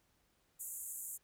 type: band-pass noise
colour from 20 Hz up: pink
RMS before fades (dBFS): -45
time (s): 0.59-1.18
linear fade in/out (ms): 20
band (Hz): 6900 to 15000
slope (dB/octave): 96
effects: pink hiss -75 dBFS RMS until 1.23 s